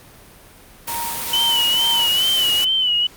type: noise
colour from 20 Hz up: white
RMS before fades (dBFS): -26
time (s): 0.87-2.65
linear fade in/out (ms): 10
type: tone with tremolo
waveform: sine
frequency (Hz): 932.3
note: A#5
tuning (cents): 0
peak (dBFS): -24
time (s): 0.88-2.07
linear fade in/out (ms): 5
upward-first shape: triangle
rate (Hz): 2.1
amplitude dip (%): 85
type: tone with vibrato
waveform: sine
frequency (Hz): 2996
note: F#7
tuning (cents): +21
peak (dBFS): -15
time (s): 1.33-3.07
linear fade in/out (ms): 5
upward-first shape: sine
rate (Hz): 2.3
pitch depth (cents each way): 72
effects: pink hiss -45 dBFS RMS until 3.16 s + Opus 48 kbps